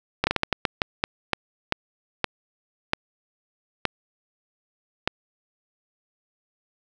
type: slowing click train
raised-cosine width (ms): 0.3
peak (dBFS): -4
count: 15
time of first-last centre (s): 0.24-5.075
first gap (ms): 30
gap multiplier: 1.33
effects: none